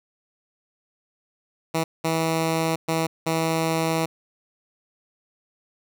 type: tone bursts at uneven times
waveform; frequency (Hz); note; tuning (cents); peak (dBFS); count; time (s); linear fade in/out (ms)
10% pulse; 162.3; E3; -27; -13; 4; 1.74-1.84 / 2.04-2.76 / 2.88-3.07 / 3.26-4.06; 10
effects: none